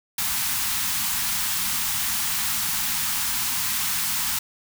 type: band-stop noise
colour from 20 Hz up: white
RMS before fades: -25 dBFS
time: 0.18-4.39 s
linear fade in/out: 5 ms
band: 260 to 790 Hz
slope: 48 dB/octave
effects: none